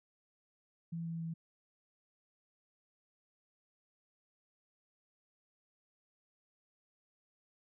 sine tone with pitch steps, 166.9 / 165.65 / 164.41 Hz, E3 / E3 / E3, +22 / +9 / -4 cents, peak -37 dBFS, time 0.92-1.34 s, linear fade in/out 10 ms, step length 140 ms, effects none

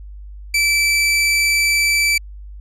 sawtooth tone, 2321 Hz, D7, 21 cents flat, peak -10 dBFS, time 0.54-2.18 s, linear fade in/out 5 ms, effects added 50 Hz sine -32 dBFS peak until 2.6 s + low-pass 11000 Hz 12 dB/octave

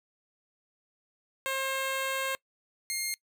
10% pulse tone pair in turn, 534 / 2127 Hz, C5 / C7, +35 / +28 cents, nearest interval 2 octaves, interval 2393 cents, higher second, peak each -21 dBFS, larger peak neither, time 1.46-2.35 / 2.9-3.14 s, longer first, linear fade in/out 0 ms, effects noise-tail reverb RT60 0.1 s tail -24 dB re dry

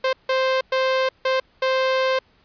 sawtooth tone bursts at uneven times, 523.3 Hz, C5, in tune, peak -14 dBFS, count 5, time 0.04-0.13 / 0.29-0.61 / 0.72-1.09 / 1.25-1.4 / 1.62-2.19 s, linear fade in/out 5 ms, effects pink hiss -59 dBFS RMS until 2.44 s + resampled to 11025 Hz

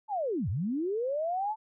sine linear two-way sweep, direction down then up, 888 to 80 to 888 Hz, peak -28 dBFS, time 0.08-1.56 s, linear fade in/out 50 ms, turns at 0.49 s, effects none

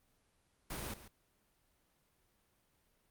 pink noise with echo, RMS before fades -42 dBFS, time 0.7-0.94 s, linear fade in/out 5 ms, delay 140 ms, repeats 1, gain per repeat -13 dB, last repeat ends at 1.08 s, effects pink hiss -75 dBFS RMS until 3.1 s + Opus 32 kbps

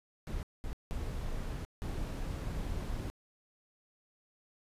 brown noise bursts at uneven times, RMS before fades -37 dBFS, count 4, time 0.27-0.43 / 0.64-0.73 / 0.91-1.65 / 1.82-3.1 s, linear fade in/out 0 ms, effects resampled to 32000 Hz

